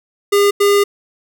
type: tone bursts at uneven times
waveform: square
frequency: 405.1 Hz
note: G#4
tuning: 43 cents flat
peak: -10 dBFS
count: 2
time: 0.32-0.51 / 0.6-0.84 s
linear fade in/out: 10 ms
effects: none